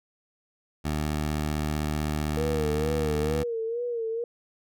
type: tone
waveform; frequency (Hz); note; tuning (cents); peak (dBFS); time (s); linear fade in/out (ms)
15% pulse; 75.7; D#2; -47; -20; 0.84-3.44; 20
type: tone with vibrato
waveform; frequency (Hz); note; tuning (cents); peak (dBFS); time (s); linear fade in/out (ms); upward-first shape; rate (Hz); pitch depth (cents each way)
sine; 466.2; A#4; 0; -27; 2.37-4.24; 2; sine; 2.2; 74
effects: none